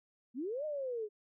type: linear two-way sweep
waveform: sine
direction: up then down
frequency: 220 to 622.3 to 407 Hz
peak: -35 dBFS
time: 0.34-1.09 s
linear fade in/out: 50 ms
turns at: 0.65 s
effects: none